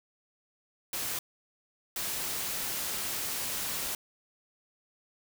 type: noise bursts at uneven times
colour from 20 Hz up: white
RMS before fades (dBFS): -34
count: 2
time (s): 0.93-1.19 / 1.96-3.95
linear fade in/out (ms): 2
effects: none